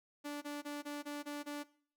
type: tone bursts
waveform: sawtooth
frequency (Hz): 291.5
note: D4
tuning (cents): -13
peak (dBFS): -36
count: 7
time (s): 0.24-1.638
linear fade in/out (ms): 20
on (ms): 180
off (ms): 23
effects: noise-tail reverb RT60 0.5 s tail -19 dB re dry